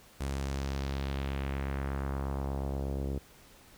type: tone with low-pass filter sweep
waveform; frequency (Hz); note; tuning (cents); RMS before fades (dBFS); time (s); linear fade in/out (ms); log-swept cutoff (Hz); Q
sawtooth; 68.4; C#2; -23; -34; 0.2-3.19; 10; 10000 to 420; 1.5
effects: pink hiss -57 dBFS RMS until 3.77 s